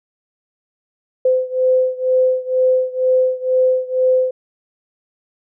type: beating tone pair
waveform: sine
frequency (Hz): 512 / 514.1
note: C5 / C5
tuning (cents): -38 / -31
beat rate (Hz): 2.1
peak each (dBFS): -15 / -17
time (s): 1.25-4.31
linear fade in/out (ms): 5
effects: none